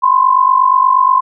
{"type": "tone pair together", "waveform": "sine", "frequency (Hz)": [1012, 1060.4], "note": ["B5", "C6"], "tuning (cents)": [42, 23], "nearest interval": "minor second", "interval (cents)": 81, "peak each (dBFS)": -10, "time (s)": [0.02, 1.21], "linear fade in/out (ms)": 20, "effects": []}